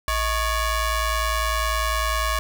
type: ring-modulated tone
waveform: sawtooth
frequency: 578 Hz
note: D5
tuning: 28 cents flat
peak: -14 dBFS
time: 0.08-2.39 s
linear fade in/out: 0 ms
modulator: 523 Hz
effects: none